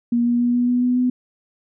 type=tone with pitch steps; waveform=sine; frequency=237.6 / 239.7 / 241.8 / 243.9 / 246 / 248.1 / 250.3 Hz; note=A#3 / A#3 / B3 / B3 / B3 / B3 / B3; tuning=+33 / +48 / -36 / -21 / -7 / +8 / +23 cents; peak=-15 dBFS; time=0.12-1.1 s; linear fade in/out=5 ms; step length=140 ms; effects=none